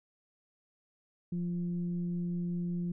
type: tone with frequency modulation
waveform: sine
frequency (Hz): 174.61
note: F3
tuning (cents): 0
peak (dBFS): -31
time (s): 1.32-2.92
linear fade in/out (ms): 5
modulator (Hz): 172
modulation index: 0.35
effects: none